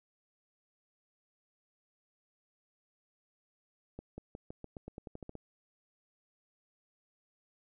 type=accelerating click train; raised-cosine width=2 ms; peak=-30 dBFS; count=13; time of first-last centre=3.99-5.353 s; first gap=190 ms; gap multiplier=0.9; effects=none